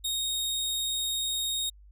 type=tone; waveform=sawtooth; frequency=3729 Hz; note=A#7; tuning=in tune; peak=-25 dBFS; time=0.04-1.7 s; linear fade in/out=10 ms; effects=added 50 Hz sine -50 dBFS peak until 1.91 s